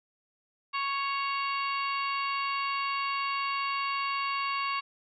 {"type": "harmonic tone with a mistuned harmonic", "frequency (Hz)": 554.4, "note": "C#5", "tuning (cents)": 0, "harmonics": [2, 3, 4, 5, 6, 7, 8], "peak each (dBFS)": [-30, -44, -37, -36, -49, -46, -42], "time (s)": [0.73, 4.81], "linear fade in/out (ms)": 20, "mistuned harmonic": 7, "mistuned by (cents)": -29, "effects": []}